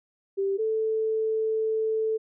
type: tone pair in turn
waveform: sine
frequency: 392 / 440 Hz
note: G4 / A4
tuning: 0 / 0 cents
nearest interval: major second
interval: 200 cents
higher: second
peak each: -23 / -23 dBFS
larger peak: neither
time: 0.37-0.58 / 0.58-2.18 s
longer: second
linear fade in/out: 20 ms
effects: none